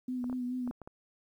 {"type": "tone with vibrato", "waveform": "sine", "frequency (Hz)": 249.8, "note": "B3", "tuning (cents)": 20, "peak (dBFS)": -32, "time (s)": [0.08, 0.71], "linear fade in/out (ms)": 5, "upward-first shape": "sine", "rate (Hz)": 4.7, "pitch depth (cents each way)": 32}
{"type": "clicks", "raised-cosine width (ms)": 1, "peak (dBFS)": -31, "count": 7, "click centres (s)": [0.242, 0.298, 0.328, 0.676, 0.711, 0.817, 0.875]}
{"effects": ["11-bit"]}